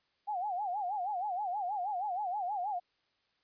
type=tone with vibrato; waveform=sine; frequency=774 Hz; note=G5; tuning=22 cents flat; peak=-32 dBFS; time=0.27-2.8 s; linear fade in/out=20 ms; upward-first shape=sine; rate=6.3 Hz; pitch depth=170 cents each way; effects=white hiss -75 dBFS RMS until 3.43 s + resampled to 11025 Hz